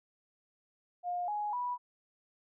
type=tone with pitch steps; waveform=sine; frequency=710 / 834.6 / 981.2 Hz; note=F5 / G#5 / B5; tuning=+28 / +8 / -12 cents; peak=-32 dBFS; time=1.03-1.78 s; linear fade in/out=50 ms; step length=250 ms; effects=none